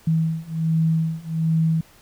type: beating tone pair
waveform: sine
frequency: 160.8 / 162.1 Hz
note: E3 / E3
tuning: -43 / -29 cents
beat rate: 1.3 Hz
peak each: -22 / -21 dBFS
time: 0.07-1.81 s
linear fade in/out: 5 ms
effects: pink hiss -52 dBFS RMS until 2.01 s